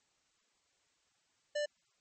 square tone, 591 Hz, D5, 11 cents sharp, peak -33 dBFS, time 1.55-1.66 s, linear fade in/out 10 ms, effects white hiss -75 dBFS RMS until 2 s + MP3 32 kbps

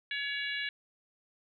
harmonic tone, 565 Hz, C#5, 33 cents sharp, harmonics 3 / 4 / 5 / 6 / 7, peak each -36 / -38 / -40 / -42 / -43 dBFS, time 0.11-0.69 s, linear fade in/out 2 ms, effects none

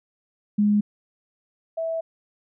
sine tone pair in turn, 207.6 / 654.3 Hz, G#3 / E5, 0 / -13 cents, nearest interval octave + minor sixth, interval 1987 cents, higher second, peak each -16 / -24 dBFS, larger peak first, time 0.58-0.81 / 1.77-2.01 s, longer second, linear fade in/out 10 ms, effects none

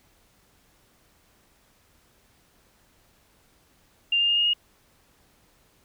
sine tone with pitch steps, 2794 / 2812 / 2830 / 2848 / 2866 Hz, F7 / F7 / F7 / F7 / F7, 0 / +11 / +22 / +33 / +44 cents, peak -19 dBFS, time 4.12-4.535 s, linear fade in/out 5 ms, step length 83 ms, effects pink hiss -62 dBFS RMS until 5.84 s

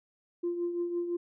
sine tone with tremolo, 347.2 Hz, F4, 10 cents flat, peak -26 dBFS, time 0.43-1.17 s, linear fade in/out 10 ms, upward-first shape triangle, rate 5.9 Hz, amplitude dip 60%, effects tanh soft clip ceiling -24 dBFS

